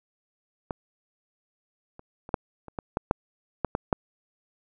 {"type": "clicks", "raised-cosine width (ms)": 1, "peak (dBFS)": [-16, -30, -27, -8, -27, -17, -11, -6, -10, -11, -7], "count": 11, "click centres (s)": [0.708, 1.994, 2.291, 2.342, 2.683, 2.788, 2.971, 3.111, 3.647, 3.751, 3.928], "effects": []}